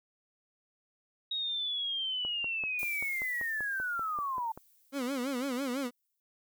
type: linear sweep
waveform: sine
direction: down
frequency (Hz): 3793 to 880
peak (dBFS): -31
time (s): 1.31-4.52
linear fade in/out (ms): 5
type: click train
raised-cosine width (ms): 1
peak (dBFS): -30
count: 13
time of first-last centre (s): 2.25-4.576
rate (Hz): 5.16
type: noise with exponential decay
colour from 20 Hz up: violet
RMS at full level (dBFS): -42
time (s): 2.79-6.2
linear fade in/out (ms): 0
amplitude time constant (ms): 740
type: tone with vibrato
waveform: 30% pulse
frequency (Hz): 261.2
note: C4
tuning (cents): -3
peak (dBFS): -29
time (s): 4.92-5.91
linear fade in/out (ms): 50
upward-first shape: sine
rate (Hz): 6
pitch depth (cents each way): 140
effects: none